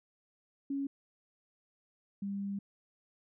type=tone pair in turn; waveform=sine; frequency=277.2 / 199.11 Hz; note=C#4 / G3; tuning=0 / +27 cents; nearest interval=tritone; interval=573 cents; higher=first; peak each=-32 / -34 dBFS; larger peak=first; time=0.7-0.87 / 2.22-2.59 s; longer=second; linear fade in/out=5 ms; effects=none